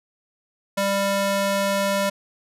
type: tone with high-pass filter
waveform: square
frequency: 198 Hz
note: G3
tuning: 18 cents sharp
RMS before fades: -22 dBFS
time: 0.77-2.1 s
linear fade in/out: 10 ms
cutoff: 420 Hz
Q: 1.2
effects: resampled to 32000 Hz